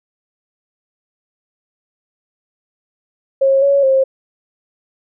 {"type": "tone with pitch steps", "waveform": "sine", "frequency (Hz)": [541, 559, 533], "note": ["C#5", "C#5", "C5"], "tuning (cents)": [-42, 14, 32], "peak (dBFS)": -9, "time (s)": [3.41, 4.04], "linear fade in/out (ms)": 10, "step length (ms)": 210, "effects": []}